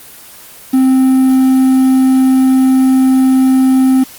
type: tone with quantisation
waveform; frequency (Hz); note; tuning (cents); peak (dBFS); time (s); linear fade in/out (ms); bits
triangle; 261.6; C4; 0; -4; 0.73-4.04; 10; 5
effects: white hiss -35 dBFS RMS until 4.18 s + Opus 24 kbps